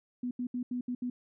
sine tone bursts at uneven times, 246.9 Hz, B3, in tune, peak -31 dBFS, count 6, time 0.23-0.31 / 0.39-0.47 / 0.54-0.63 / 0.71-0.81 / 0.88-0.95 / 1.02-1.1 s, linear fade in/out 5 ms, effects none

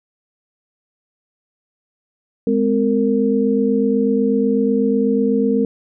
sine tone cluster, 208.3 / 256.4 / 459.1 Hz, G#3 / C4 / A#4, +5 / -35 / -26 cents, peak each -18 dBFS, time 2.47-5.65 s, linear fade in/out 2 ms, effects none

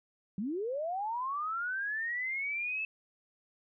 sine linear sweep, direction up, 180 to 2634 Hz, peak -32 dBFS, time 0.38-2.85 s, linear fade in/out 2 ms, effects none

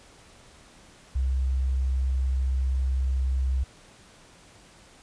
sine tone, 65.41 Hz, C2, in tune, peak -22 dBFS, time 1.15-3.64 s, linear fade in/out 10 ms, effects pink hiss -53 dBFS RMS until 5.02 s + resampled to 22050 Hz

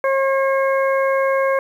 harmonic tone, 540 Hz, C#5, 45 cents flat, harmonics 1 / 2 / 3 / 4, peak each -16 / -22 / -26 / -28 dBFS, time 0.04-1.59 s, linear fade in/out 2 ms, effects 8-bit

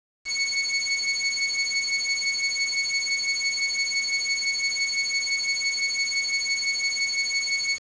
20% pulse beating tone pair, 2210 / 2215.9 Hz, C#7 / C#7, -6 / -1 cents, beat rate 5.9 Hz, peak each -21 dBFS, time 0.25-7.79 s, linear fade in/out 50 ms, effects resampled to 16000 Hz + 7-bit

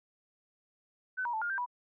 sine tone with pitch steps, 1512 / 955 / 877 / 1416 / 1572 / 979 Hz, F#6 / A#5 / A5 / F6 / G6 / B5, +37 / +42 / -6 / +23 / +4 / -15 cents, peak -31 dBFS, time 1.17-1.662 s, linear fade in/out 20 ms, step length 82 ms, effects none

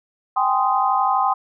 sine chord, Ab major seventh, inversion third, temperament just, 778.7 / 830.6 / 1038.3 / 1245.9 Hz, G5 / Ab5 / C6 / Eb6, -12 / 0 / -14 / +2 cents, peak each -20 / -24 / -20 / -23 dBFS, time 0.36-1.34 s, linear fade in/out 10 ms, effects none

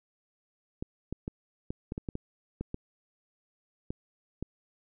clicks, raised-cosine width 3 ms, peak -21 dBFS, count 12, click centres 0.825 / 1.126 / 1.279 / 1.705 / 1.921 / 1.979 / 2.088 / 2.154 / 2.61 / 2.744 / 3.905 / 4.426 s, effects none

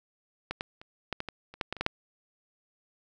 clicks, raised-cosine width 0.3 ms, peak -16 / -16 / -30 / -15 / -17 / -20 / -30 / -13 / -16 / -26 / -13 / -8 dBFS, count 12, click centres 0.51 / 0.609 / 0.815 / 1.127 / 1.204 / 1.287 / 1.54 / 1.612 / 1.726 / 1.767 / 1.81 / 1.864 s, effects none

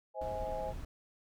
sine chord, Ab major, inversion first, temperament equal with one note detuned, 523.3 / 638.3 / 830.6 Hz, C5 / Eb5 / Ab5, 0 / +44 / 0 cents, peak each -40 dBFS, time 0.14-0.74 s, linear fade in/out 50 ms
brown noise, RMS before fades -43 dBFS, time 0.21-0.85 s, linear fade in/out 5 ms
effects none

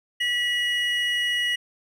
triangle tone pair together, 1947.3 / 2900 Hz, B6 / F#7, -25 / -35 cents, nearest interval perfect fifth, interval 690 cents, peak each -23 dBFS, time 0.2-1.56 s, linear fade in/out 10 ms, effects none

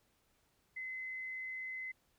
sine tone, 2044 Hz, C7, 41 cents flat, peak -40 dBFS, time 0.76-1.92 s, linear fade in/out 10 ms, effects pink hiss -75 dBFS RMS until 2.18 s

